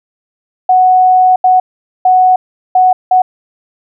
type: tone bursts at uneven times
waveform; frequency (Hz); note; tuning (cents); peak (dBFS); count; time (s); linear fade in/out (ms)
sine; 740; F#5; 0; -4; 5; 0.69-1.36 / 1.44-1.6 / 2.05-2.36 / 2.75-2.93 / 3.11-3.22; 5
effects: none